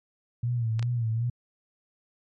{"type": "tone with vibrato", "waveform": "sine", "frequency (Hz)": 116.54, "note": "A#2", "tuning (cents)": 0, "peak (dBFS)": -24, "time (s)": [0.43, 1.3], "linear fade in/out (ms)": 5, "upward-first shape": "sine", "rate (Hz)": 2.6, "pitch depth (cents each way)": 83}
{"type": "clicks", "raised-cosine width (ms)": 0.2, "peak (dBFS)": -20, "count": 2, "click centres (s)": [0.794, 0.827]}
{"effects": ["MP3 48 kbps"]}